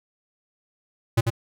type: tone with echo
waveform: square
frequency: 114.7 Hz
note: A#2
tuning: 28 cents flat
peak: -16 dBFS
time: 1.17-1.21 s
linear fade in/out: 10 ms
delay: 93 ms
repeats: 1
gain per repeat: -4 dB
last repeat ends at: 1.303 s
effects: none